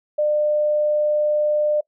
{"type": "tone", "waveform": "sine", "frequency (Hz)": 600, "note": "D5", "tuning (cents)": 37, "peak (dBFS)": -16, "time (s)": [0.18, 1.81], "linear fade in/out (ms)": 10, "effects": ["noise-tail reverb RT60 0.1 s tail -23 dB re dry"]}